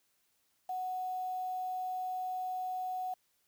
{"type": "tone with quantisation", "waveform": "sine", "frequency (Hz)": 740, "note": "F#5", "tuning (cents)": 0, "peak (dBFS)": -34, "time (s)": [0.69, 3.14], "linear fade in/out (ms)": 5, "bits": 9, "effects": ["white hiss -75 dBFS RMS until 3.47 s"]}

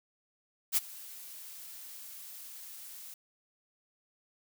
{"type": "noise with ADSR envelope", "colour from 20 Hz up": "blue", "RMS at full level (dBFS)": -25, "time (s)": [0.72, 3.14], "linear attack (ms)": 47, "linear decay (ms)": 27, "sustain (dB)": -22, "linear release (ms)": 4, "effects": []}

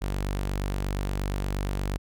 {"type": "tone", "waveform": "sawtooth", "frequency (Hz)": 48.48, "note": "G1", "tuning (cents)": -18, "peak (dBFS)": -23, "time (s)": [0.01, 1.98], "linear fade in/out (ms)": 20, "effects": []}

